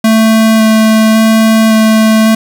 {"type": "tone with vibrato", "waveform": "square", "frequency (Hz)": 220.6, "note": "A3", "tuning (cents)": 5, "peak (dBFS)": -5, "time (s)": [0.04, 2.35], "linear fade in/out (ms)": 5, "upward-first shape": "square", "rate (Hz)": 0.9, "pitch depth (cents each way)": 8, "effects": ["7-bit"]}